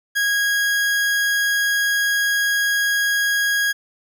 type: tone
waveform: 40% pulse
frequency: 1645 Hz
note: G#6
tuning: 17 cents flat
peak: -16 dBFS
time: 0.15-3.73 s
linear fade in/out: 20 ms
effects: none